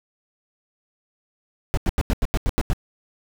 brown noise bursts, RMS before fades -19 dBFS, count 9, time 1.74-2.733 s, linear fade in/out 0 ms, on 33 ms, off 87 ms, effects none

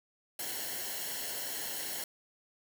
white noise with comb filter, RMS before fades -38 dBFS, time 0.39-2.04 s, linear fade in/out 2 ms, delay 0.82 ms, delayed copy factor -0.65, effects none

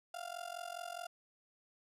35% pulse tone with amplitude modulation, 698.5 Hz, F5, in tune, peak -37 dBFS, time 0.14-1.07 s, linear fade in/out 5 ms, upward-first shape sine, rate 44.8 Hz, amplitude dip 90%, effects resampled to 32000 Hz

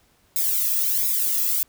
violet noise with flanger, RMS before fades -22 dBFS, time 0.36-1.63 s, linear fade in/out 0 ms, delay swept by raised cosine 0.67 to 1.36 ms, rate 1.4 Hz, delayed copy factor -0.9, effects pink hiss -61 dBFS RMS until 1.68 s

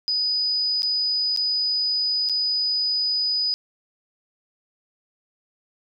sine tone with dropouts, 4975 Hz, D#8, 1 cent flat, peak -20 dBFS, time 0.08-3.54 s, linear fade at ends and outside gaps 0 ms, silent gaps 0.821-0.831 / 1.363-1.373 / 2.289-2.296 s, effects none

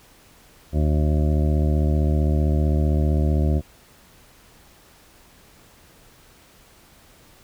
harmonic tone, 75.5 Hz, D2, 48 cents sharp, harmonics 1 / 2 / 3 / 4 / 5 / 7 / 8 / 9, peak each -18 / -24 / -28 / -30 / -32 / -35 / -36 / -37 dBFS, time 0.72-3.62 s, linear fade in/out 50 ms, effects pink hiss -52 dBFS RMS until 7.43 s

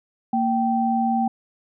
sine tone pair together, 231.1 / 778 Hz, A#3 / G5, -15 / -13 cents, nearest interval octave + major sixth, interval 2102 cents, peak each -21 dBFS, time 0.33-1.28 s, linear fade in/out 5 ms, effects none

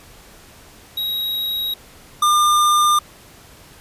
square tone pair in turn, 3818 / 1202.6 Hz, A#7 / D6, +41 / +41 cents, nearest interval octave + minor sixth, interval 2000 cents, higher first, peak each -21 / -13 dBFS, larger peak second, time 0.97-1.74 / 2.22-2.99 s, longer neither, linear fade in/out 5 ms, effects pink hiss -45 dBFS RMS until 3.8 s + resampled to 32000 Hz

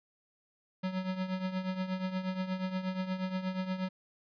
square tone with tremolo, 186.4 Hz, F#3, 13 cents sharp, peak -30 dBFS, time 0.83-3.89 s, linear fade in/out 10 ms, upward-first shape triangle, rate 8.4 Hz, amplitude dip 75%, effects resampled to 11025 Hz

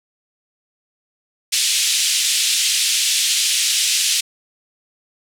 pink band-pass noise, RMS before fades -18 dBFS, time 1.52-4.21 s, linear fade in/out 10 ms, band 2800 to 10000 Hz, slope 24 dB/octave, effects none

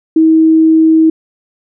sine tone, 320 Hz, D#4, 49 cents sharp, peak -4 dBFS, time 0.16-1.1 s, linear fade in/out 5 ms, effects none

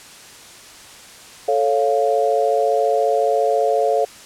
sine chord, A augmented, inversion none, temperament equal, 440 / 554.4 / 698.5 Hz, A4 / C#5 / E#5, 0 / 0 / 0 cents, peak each -19 dBFS, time 1.48-4.05 s, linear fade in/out 5 ms, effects white hiss -41 dBFS RMS until 4.25 s + low-pass 9000 Hz 12 dB/octave

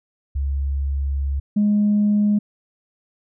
sine tone pair in turn, 69.3 / 207.7 Hz, C#2 / G#3, 0 / 0 cents, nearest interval octave + perfect fifth, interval 1900 cents, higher second, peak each -19 / -13 dBFS, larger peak second, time 0.35-1.4 / 1.56-2.39 s, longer first, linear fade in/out 10 ms, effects tanh soft clip ceiling -11 dBFS

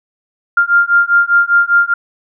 sine beating tone pair, 1396 / 1401 Hz, F6 / F6, -1 / +5 cents, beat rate 5 Hz, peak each -11 dBFS, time 0.57-1.94 s, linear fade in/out 5 ms, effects none

